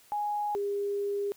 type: tone pair in turn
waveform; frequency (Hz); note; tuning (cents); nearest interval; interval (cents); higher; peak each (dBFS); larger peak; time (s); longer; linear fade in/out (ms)
sine; 830.6 / 404.2; G#5 / G#4; 0 / -47; octave; 1247; first; -28; neither; 0.12-0.55 / 0.55-1.32; second; 0
effects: white hiss -59 dBFS RMS until 1.36 s